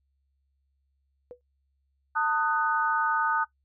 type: tone with exponential decay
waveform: sine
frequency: 492.1 Hz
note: B4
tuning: 6 cents flat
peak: -35 dBFS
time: 1.31-1.41 s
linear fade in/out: 0 ms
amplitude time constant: 20 ms
type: chord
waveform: sine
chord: D# diminished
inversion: second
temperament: just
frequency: 896 / 1244.5 / 1493.4 Hz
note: A5 / D#6 / F#6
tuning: +31 / 0 / +16 cents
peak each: -27 dBFS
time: 2.15-3.45 s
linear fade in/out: 20 ms
effects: noise-tail reverb RT60 0.1 s tail -18 dB re dry + added 68 Hz sine -70 dBFS peak until 3.64 s